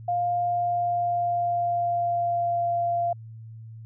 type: tone with pitch glide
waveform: sine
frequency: 703 to 690.9 Hz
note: F5 to F5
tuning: +11 to -19 cents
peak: -22 dBFS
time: 0.08-3.13 s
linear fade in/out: 5 ms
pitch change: -30 cents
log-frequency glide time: 0.37-2.68 s
effects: added 112 Hz sine -39 dBFS peak until 3.85 s